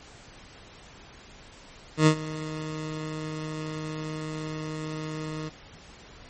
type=tone with ADSR envelope; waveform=20% pulse; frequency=155.6 Hz; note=D#3; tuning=in tune; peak=-9 dBFS; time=1.97-5.5 s; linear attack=97 ms; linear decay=80 ms; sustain=-18 dB; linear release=23 ms; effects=pink hiss -49 dBFS RMS until 6.29 s + MP3 32 kbps